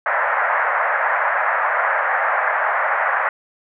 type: band-pass noise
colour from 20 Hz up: white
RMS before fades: -19 dBFS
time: 0.06-3.29 s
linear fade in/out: 2 ms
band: 570 to 1900 Hz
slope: 48 dB/octave
effects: none